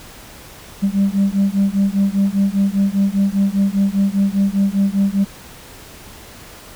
sine beating tone pair, 195 / 200 Hz, G3 / G3, -9 / +35 cents, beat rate 5 Hz, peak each -15 dBFS, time 0.82-5.25 s, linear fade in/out 20 ms, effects tanh soft clip ceiling -9 dBFS + pink hiss -39 dBFS RMS until 6.75 s

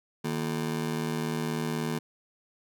30% pulse ring-modulated tone, 196 Hz, G3, in tune, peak -23 dBFS, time 0.24-1.99 s, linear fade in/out 10 ms, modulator 39.9 Hz, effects none

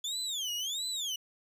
30% pulse tone with vibrato, 3400 Hz, G#7, 40 cents sharp, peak -30 dBFS, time 0.04-1.16 s, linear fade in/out 5 ms, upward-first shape sine, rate 1.5 Hz, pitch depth 290 cents each way, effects resampled to 32000 Hz

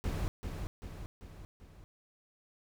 brown noise with echo, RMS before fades -34 dBFS, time 0.04-0.28 s, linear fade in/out 0 ms, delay 390 ms, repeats 4, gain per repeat -5 dB, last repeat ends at 1.84 s, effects none

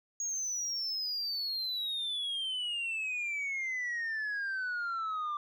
sine exponential sweep, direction down, 6645 to 1178 Hz, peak -30 dBFS, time 0.2-5.37 s, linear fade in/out 2 ms, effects tanh soft clip ceiling -31 dBFS

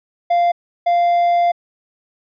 triangle tone bursts at uneven times, 695 Hz, F5, 9 cents flat, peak -10 dBFS, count 2, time 0.3-0.52 / 0.86-1.52 s, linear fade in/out 10 ms, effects resampled to 11025 Hz

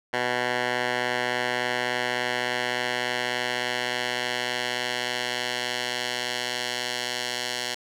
10% pulse tone with band-pass filter sweep, 123.47 Hz, B2, in tune, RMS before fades -28 dBFS, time 0.13-7.75 s, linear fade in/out 10 ms, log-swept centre 1600 to 4200 Hz, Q 0.91, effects none

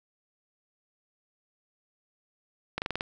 slowing click train, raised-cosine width 0.3 ms, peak -14 dBFS, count 6, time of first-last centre 2.78-3.009 s, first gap 39 ms, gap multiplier 1.08, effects none

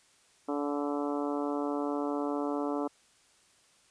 harmonic tone with a mistuned harmonic, 144.6 Hz, D3, 27 cents flat, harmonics 2 / 3 / 4 / 5 / 6 / 7 / 8 / 9, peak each -32 / -36 / -38 / -40 / -42 / -43 / -44 / -45 dBFS, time 0.48-2.88 s, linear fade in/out 10 ms, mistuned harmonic 9, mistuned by +24 cents, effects white hiss -64 dBFS RMS until 3.9 s + resampled to 22050 Hz

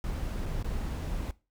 brown noise with dropouts, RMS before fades -33 dBFS, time 0.04-1.31 s, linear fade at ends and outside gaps 1 ms, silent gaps 0.458-0.461 / 0.627-0.644 s, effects noise-tail reverb RT60 0.3 s tail -20 dB re dry

